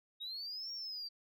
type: linear two-way sweep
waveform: sine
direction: up then down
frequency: 3729 to 5588 to 4626 Hz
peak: -39 dBFS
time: 0.2-1.09 s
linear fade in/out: 20 ms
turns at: 0.72 s
effects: tanh soft clip ceiling -38 dBFS